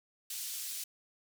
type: band-pass noise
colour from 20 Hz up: white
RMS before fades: -40 dBFS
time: 0.3-0.84 s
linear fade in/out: 5 ms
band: 3400 to 15000 Hz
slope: 12 dB/octave
effects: none